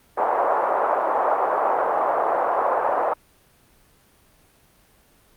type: band-pass noise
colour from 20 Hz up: pink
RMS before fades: -21 dBFS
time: 0.17-3.14 s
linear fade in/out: 10 ms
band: 550 to 1100 Hz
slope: 24 dB/octave
effects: pink hiss -57 dBFS RMS until 5.36 s + Opus 32 kbps